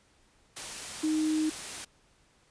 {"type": "tone in noise", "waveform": "sine", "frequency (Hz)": 311.1, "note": "D#4", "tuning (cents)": 0, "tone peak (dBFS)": -25, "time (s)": [1.03, 1.5], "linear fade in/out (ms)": 10, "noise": "white", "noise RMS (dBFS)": -39, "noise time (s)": [0.56, 1.85], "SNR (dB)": 11, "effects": ["pink hiss -65 dBFS RMS until 2.5 s", "resampled to 22050 Hz"]}